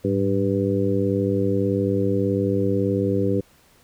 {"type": "harmonic tone with a mistuned harmonic", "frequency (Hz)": 98.3, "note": "G2", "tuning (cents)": 5, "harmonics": [1, 2, 3, 4, 5], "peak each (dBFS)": [-25, -25, -25, -25, -25], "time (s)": [0.04, 3.41], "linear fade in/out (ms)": 10, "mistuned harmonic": 1, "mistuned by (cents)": 110, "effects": ["pink hiss -56 dBFS RMS until 3.83 s"]}